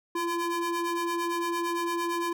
square ring-modulated tone, 339.3 Hz, F4, 50 cents flat, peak -25 dBFS, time 0.15-2.33 s, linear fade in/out 5 ms, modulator 683 Hz, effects none

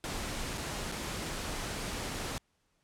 pink noise with dropouts, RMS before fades -37 dBFS, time 0.04-2.38 s, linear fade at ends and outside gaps 0 ms, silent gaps 0.576-0.58 / 0.916-0.922 s, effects pink hiss -75 dBFS RMS until 2.83 s + low-pass 10000 Hz 12 dB/octave

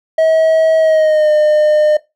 triangle tone with pitch glide, 641 to 606.4 Hz, E5 to D#5, -49 to -45 cents, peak -6 dBFS, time 0.18-1.97 s, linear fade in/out 5 ms, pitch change -96 cents, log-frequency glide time 0.78-1.31 s, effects noise-tail reverb RT60 0.2 s tail -18 dB re dry

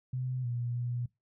sine tone with pitch steps, 127.7 / 120.4 / 121.5 Hz, C3 / B2 / B2, -42 / -44 / -28 cents, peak -31 dBFS, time 0.13-1.06 s, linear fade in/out 5 ms, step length 310 ms, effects noise-tail reverb RT60 0.2 s tail -22 dB re dry

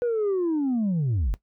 sine linear sweep, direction down, 491.5 to 38.33 Hz, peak -19 dBFS, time 0.02-1.34 s, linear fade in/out 0 ms, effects noise-tail reverb RT60 0.1 s tail -19 dB re dry + tanh soft clip ceiling -20 dBFS

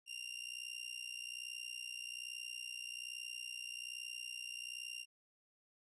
sawtooth tone with amplitude modulation, 2790 Hz, F7, 2 cents flat, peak -37 dBFS, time 0.06-5.06 s, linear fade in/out 50 ms, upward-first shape sine, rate 61.2 Hz, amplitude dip 85%, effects resampled to 24000 Hz

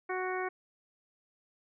harmonic tone, 370 Hz, F#4, in tune, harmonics 1 / 2 / 3 / 4 / 5 / 6, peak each -35 / -38 / -40 / -41 / -42 / -43 dBFS, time 0.09-0.49 s, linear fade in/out 10 ms, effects none

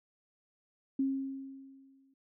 sine tone with exponential decay, 270 Hz, C#4, 45 cents flat, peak -26 dBFS, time 0.99-2.14 s, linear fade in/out 5 ms, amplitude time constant 250 ms, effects none

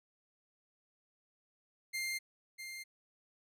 sawtooth tone with echo, 2105 Hz, C7, 10 cents sharp, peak -32 dBFS, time 1.93-2.19 s, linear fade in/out 20 ms, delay 650 ms, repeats 1, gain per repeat -8 dB, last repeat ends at 2.84 s, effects resampled to 32000 Hz

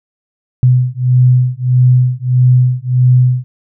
sine beating tone pair, 125.2 / 126.8 Hz, B2 / B2, +24 / +46 cents, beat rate 1.6 Hz, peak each -10 dBFS, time 0.63-3.44 s, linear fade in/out 0 ms, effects none

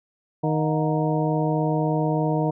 harmonic tone with a mistuned harmonic, 155.56 Hz, D#3, in tune, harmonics 1 / 2 / 3 / 4 / 5 / 6, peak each -23 / -26 / -28 / -29 / -30 / -31 dBFS, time 0.43-2.51 s, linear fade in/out 10 ms, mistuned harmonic 5, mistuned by -120 cents, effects none

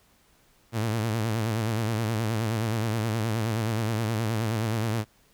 sawtooth tone with vibrato, 111.4 Hz, A2, 22 cents sharp, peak -21 dBFS, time 0.72-5.05 s, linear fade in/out 50 ms, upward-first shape sine, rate 9.5 Hz, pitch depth 90 cents each way, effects pink hiss -62 dBFS RMS until 5.33 s

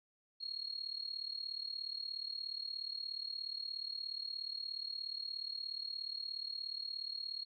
sine tone with amplitude modulation, 4287 Hz, C8, 41 cents sharp, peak -36 dBFS, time 0.4-7.45 s, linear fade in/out 20 ms, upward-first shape sine, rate 36.9 Hz, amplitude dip 85%, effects none

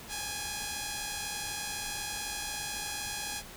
5% pulse tone pair together, 814 / 846 Hz, G#5 / G#5, -35 / +32 cents, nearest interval minor second, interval 67 cents, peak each -26 dBFS, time 0.08-3.43 s, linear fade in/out 50 ms, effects pink hiss -47 dBFS RMS until 3.56 s

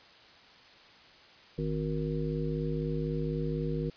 harmonic tone, 52 Hz, G#1, 3 cents sharp, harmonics 1 / 3 / 5 / 7 / 9, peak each -38 / -32 / -38 / -38 / -37 dBFS, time 1.58-3.9 s, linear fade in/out 5 ms, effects white hiss -55 dBFS RMS until 3.96 s + resampled to 11025 Hz

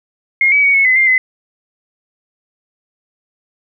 sine tone with pitch steps, 2142 / 2281 / 2242 / 2196 / 2029 / 2102 / 2034 Hz, C7 / C#7 / C#7 / C#7 / B6 / C7 / C7, +40 / +49 / +19 / -17 / +46 / +7 / -50 cents, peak -8 dBFS, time 0.41-1.18 s, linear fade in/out 2 ms, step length 110 ms, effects none

